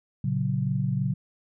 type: chord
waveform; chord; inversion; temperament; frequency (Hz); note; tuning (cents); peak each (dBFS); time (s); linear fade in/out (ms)
sine; F# major; first; just; 115.62 / 138.75 / 185; A#2 / C#3 / F#3; -14 / +2 / 0; -29 / -26 / -29; 0.24-1.14; 5
effects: none